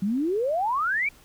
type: exponential sweep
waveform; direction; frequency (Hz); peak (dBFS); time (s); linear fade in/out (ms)
sine; up; 185 to 2384; -22; 0.02-1.09; 5
effects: pink hiss -54 dBFS RMS until 1.24 s